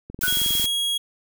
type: click train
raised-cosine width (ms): 3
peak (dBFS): -23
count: 13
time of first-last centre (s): 0.1-0.643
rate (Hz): 22.1
type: noise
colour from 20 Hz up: blue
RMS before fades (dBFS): -26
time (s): 0.21-0.66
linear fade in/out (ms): 2
type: tone with exponential decay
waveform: sine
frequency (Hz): 1480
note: F#6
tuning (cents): 0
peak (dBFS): -18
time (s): 0.23-0.48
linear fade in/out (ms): 5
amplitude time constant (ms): 53
type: tone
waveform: 45% pulse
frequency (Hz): 3300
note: G#7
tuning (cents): -12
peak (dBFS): -21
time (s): 0.27-0.98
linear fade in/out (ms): 10
effects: none